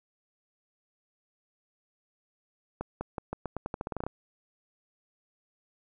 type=accelerating click train; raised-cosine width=1 ms; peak=-19 dBFS; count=15; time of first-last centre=2.81-4.066 s; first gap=200 ms; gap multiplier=0.86; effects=none